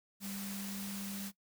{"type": "tone in noise", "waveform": "sine", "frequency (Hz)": 198.3, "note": "G3", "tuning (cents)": 20, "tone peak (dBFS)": -41, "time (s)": [0.2, 1.32], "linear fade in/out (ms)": 50, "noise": "white", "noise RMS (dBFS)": -45, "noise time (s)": [0.2, 1.32], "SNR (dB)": 1, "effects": ["noise-tail reverb RT60 0.1 s tail -19 dB re dry"]}